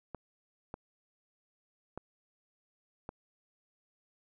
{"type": "clicks", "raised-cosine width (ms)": 1, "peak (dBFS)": -26, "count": 4, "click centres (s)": [0.147, 0.741, 1.976, 3.091], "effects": []}